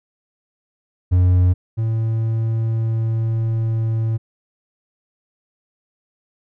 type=tone pair in turn; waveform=triangle; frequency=90.3 / 112.56 Hz; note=F#2 / A2; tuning=-42 / +40 cents; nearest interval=major third; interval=382 cents; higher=second; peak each=-9 / -15 dBFS; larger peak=first; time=1.11-1.54 / 1.77-4.18 s; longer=second; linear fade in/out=20 ms; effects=none